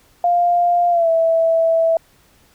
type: tone with pitch glide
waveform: sine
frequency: 700 to 656.9 Hz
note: F5 to E5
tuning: +4 to -6 cents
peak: -12 dBFS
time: 0.24-1.97 s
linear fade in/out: 2 ms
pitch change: -110 cents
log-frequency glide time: 0.9-1.09 s
effects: pink hiss -54 dBFS RMS until 2.54 s